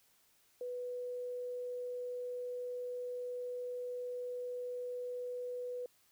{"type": "tone", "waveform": "sine", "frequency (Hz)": 493.9, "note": "B4", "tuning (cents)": 0, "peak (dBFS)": -38, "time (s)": [0.61, 5.86], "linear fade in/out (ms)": 2, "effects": ["white hiss -70 dBFS RMS until 6.11 s"]}